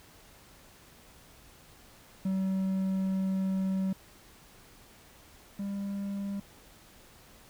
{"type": "tone pair in turn", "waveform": "triangle", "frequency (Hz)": [190.6, 199.06], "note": ["G3", "G3"], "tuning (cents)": [-48, 27], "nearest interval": "minor second", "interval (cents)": 75, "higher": "second", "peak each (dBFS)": [-25, -30], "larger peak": "first", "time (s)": [[2.25, 3.93], [5.59, 6.4]], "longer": "first", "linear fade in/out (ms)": 5, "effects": ["pink hiss -56 dBFS RMS until 7.49 s"]}